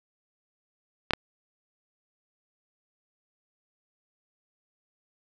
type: clicks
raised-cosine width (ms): 0.3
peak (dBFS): -7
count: 2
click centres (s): 1.108 / 1.135
effects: none